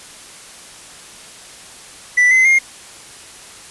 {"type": "tone with pitch steps", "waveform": "triangle", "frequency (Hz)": [1977, 2050, 2126], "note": ["B6", "C7", "C7"], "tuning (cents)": [1, -36, 27], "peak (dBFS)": -7, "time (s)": [2.17, 2.59], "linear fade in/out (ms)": 10, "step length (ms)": 140, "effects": ["white hiss -38 dBFS RMS until 3.7 s", "resampled to 24000 Hz"]}